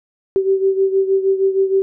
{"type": "beating tone pair", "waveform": "sine", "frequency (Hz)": [384.9, 391.3], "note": ["G4", "G4"], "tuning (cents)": [-32, -3], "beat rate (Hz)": 6.4, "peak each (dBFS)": [-14, -19], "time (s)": [0.36, 1.82], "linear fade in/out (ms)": 0, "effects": []}